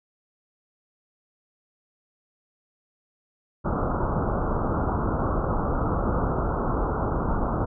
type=low-pass noise; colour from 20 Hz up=pink; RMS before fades=-25 dBFS; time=3.64-7.66 s; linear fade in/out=20 ms; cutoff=1400 Hz; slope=96 dB/octave; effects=none